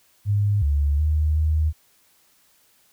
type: tone with pitch steps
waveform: sine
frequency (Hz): 102.5 / 71.9 / 76.6 / 77.7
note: G#2 / D2 / D#2 / D#2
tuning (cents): -22 / -36 / -27 / -2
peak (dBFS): -17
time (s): 0.25-1.73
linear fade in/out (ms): 50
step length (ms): 370
effects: white hiss -60 dBFS RMS until 2.92 s